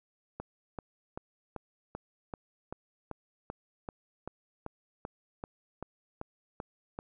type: click train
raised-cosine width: 1 ms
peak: -24 dBFS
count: 18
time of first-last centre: 0.4-6.989 s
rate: 2.58 Hz
effects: none